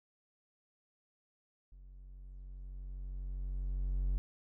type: tone with level ramp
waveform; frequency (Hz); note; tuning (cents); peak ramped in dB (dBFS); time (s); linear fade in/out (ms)
triangle; 46.2; F#1; -2; -50 to -27; 1.72-4.18; 0
effects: none